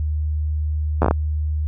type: slowing click train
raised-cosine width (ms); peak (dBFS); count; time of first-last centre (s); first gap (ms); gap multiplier
1; -3; 6; 1.02-1.11; 11; 1.25
effects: added 76 Hz sine -19 dBFS peak until 1.67 s